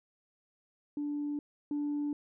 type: tone pair in turn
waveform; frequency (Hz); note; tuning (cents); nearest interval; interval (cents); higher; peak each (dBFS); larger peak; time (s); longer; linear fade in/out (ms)
sine; 292.2 / 292.2; D4 / D4; -9 / -9; unison; 0; neither; -31 / -29; second; 0.97-1.39 / 1.71-2.13; neither; 2
effects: tanh soft clip ceiling -28 dBFS